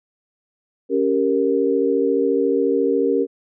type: chord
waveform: sine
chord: G diminished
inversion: second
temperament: equal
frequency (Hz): 277.2 / 392 / 466.2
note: Db4 / G4 / Bb4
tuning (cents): 0 / 0 / 0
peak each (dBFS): -21 / -20 / -19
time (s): 0.89-3.27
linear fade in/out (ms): 50
effects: none